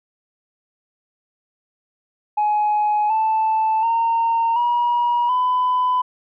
sine tone with pitch steps, 841 / 878.7 / 918.2 / 959.4 / 1002.4 Hz, G#5 / A5 / A#5 / A#5 / B5, +22 / -3 / -26 / +50 / +25 cents, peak -14 dBFS, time 2.37-6.02 s, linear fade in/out 10 ms, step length 730 ms, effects tanh soft clip ceiling -13 dBFS

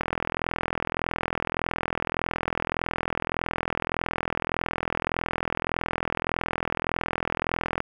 click train, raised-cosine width 0.5 ms, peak -10 dBFS, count 326, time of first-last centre 0.01-7.804 s, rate 41.7 Hz, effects 8-bit

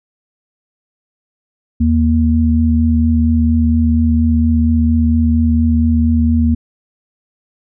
sine tone pair together, 79.8 / 235.1 Hz, D#2 / A#3, +44 / +15 cents, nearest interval octave + perfect fifth, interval 1871 cents, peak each -12 dBFS, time 1.8-6.55 s, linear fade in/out 10 ms, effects none

